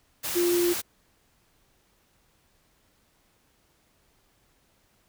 sine tone in noise, 349.2 Hz, F4, in tune, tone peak -21 dBFS, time 0.35-0.74 s, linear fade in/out 20 ms, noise white, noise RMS -31 dBFS, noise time 0.23-0.82 s, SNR +7 dB, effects pink hiss -66 dBFS RMS until 5.08 s

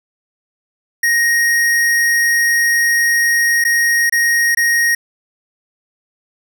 square tone with dropouts, 1872 Hz, A#6, 7 cents sharp, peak -12 dBFS, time 1.03-4.95 s, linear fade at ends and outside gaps 5 ms, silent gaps 3.641-3.649 / 4.097-4.123 / 4.549-4.571 s, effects none

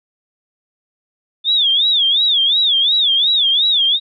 sine tone with vibrato, 3511 Hz, A7, 4 cents flat, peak -11 dBFS, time 1.44-4 s, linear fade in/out 50 ms, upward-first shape sine, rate 2.8 Hz, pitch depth 180 cents each way, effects none

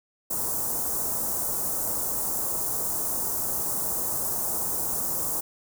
white band-stop noise, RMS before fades -28 dBFS, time 0.3-5.41 s, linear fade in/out 10 ms, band 1100 to 7100 Hz, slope 24 dB/octave, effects none

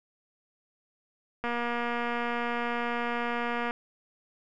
click train, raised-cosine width 0.5 ms, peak -17 dBFS, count 541, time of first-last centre 1.44-3.709 s, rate 238 Hz, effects none

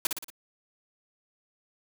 white noise with echo, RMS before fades -25 dBFS, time 0.05-0.07 s, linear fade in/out 2 ms, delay 58 ms, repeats 4, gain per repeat -5 dB, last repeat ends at 0.302 s, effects none

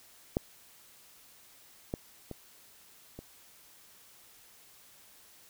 clicks, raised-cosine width 2 ms, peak -14 / -19 / -26 / -29 dBFS, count 4, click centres 0.369 / 1.939 / 2.313 / 3.19 s, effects white hiss -58 dBFS RMS until 5.49 s

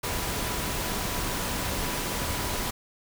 sine tone in noise, 983 Hz, B5, 8 cents flat, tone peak -41 dBFS, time 0.03-2.71 s, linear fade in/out 10 ms, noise pink, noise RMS -30 dBFS, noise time 0.03-2.71 s, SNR -14 dB, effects none

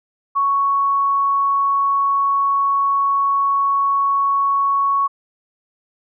sine tone, 1111 Hz, C#6, 4 cents sharp, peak -14 dBFS, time 0.35-5.08 s, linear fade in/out 20 ms, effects none

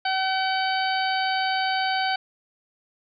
harmonic tone, 761 Hz, F#5, 48 cents sharp, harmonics 1 / 2 / 3 / 4 / 5 / 6, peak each -24 / -28 / -33 / -32 / -37 / -32 dBFS, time 0.05-2.16 s, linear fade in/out 5 ms, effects none

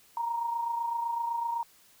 sine tone pair together, 932.3 / 960.2 Hz, A#5 / B5, 0 / -49 cents, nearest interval minor second, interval 51 cents, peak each -29 / -38 dBFS, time 0.17-1.63 s, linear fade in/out 2 ms, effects white hiss -60 dBFS RMS until 2 s

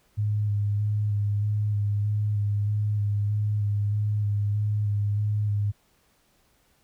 sine tone with vibrato, 103.83 Hz, G#2, in tune, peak -22 dBFS, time 0.17-5.72 s, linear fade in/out 20 ms, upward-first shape square, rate 1.6 Hz, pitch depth 18 cents each way, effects pink hiss -65 dBFS RMS until 6.83 s

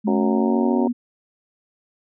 sine tone with pitch glide, 211.8 to 241.9 Hz, G#3 to B3, +34 to -36 cents, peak -19 dBFS, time 0.04-0.93 s, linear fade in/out 20 ms, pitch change +230 cents, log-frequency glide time 0.15-0.74 s
harmonic tone, 92.5 Hz, F#2, in tune, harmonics 3 / 4 / 5 / 6 / 7 / 8 / 9 / 10, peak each -23 / -23 / -33 / -29 / -34 / -31 / -37 / -30 dBFS, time 0.07-0.88 s, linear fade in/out 5 ms
effects none

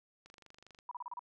click train, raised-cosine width 0.2 ms, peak -39 dBFS, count 14, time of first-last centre 0.26-0.788 s, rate 24.6 Hz
sine tone bursts, 975 Hz, B5, 23 cents flat, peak -39 dBFS, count 6, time 0.89-1.193 s, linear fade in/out 2 ms, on 23 ms, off 33 ms
effects none

